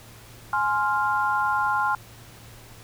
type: chord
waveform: sine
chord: F minor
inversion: first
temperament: just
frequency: 838.1 / 1047.7 / 1396.9 Hz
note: Ab5 / C6 / F6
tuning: +16 / +2 / 0 cents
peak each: -25 dBFS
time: 0.53-1.95 s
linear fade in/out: 2 ms
effects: added 114 Hz sine -48 dBFS peak until 2.83 s + pink hiss -48 dBFS RMS until 2.83 s